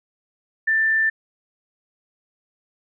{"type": "tone", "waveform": "sine", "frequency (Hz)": 1776, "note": "A6", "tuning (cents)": 16, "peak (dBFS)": -16, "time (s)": [0.67, 1.1], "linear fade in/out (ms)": 10, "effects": []}